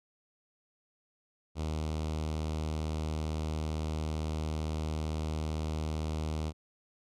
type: tone with notch filter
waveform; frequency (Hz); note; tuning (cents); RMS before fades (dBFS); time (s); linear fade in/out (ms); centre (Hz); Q
sawtooth; 77.78; D#2; 0; -34; 1.55-6.53; 50; 1700; 1.4
effects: low-pass 8000 Hz 12 dB/octave